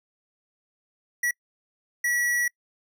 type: tone bursts at uneven times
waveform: square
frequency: 1934 Hz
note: B6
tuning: 37 cents flat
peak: -23 dBFS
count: 2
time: 1.23-1.31 / 2.04-2.48 s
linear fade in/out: 5 ms
effects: noise-tail reverb RT60 0.1 s tail -26 dB re dry